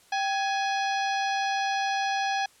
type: harmonic tone with a mistuned harmonic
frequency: 835 Hz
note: G#5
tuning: 9 cents sharp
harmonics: 1 / 2 / 3 / 4 / 5 / 6 / 7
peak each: -26 / -32 / -36 / -38 / -40 / -42 / -43 dBFS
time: 0.12-2.46 s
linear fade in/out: 5 ms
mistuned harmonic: 1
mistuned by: -110 cents
effects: white hiss -58 dBFS RMS until 2.6 s + low-pass 10000 Hz 12 dB/octave